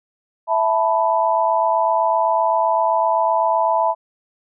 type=chord; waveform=sine; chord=E suspended fourth; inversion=none; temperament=equal; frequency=659.3 / 880 / 987.8 Hz; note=E5 / A5 / B5; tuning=0 / 0 / 0 cents; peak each=-19 dBFS; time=0.47-3.95 s; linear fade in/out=50 ms; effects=none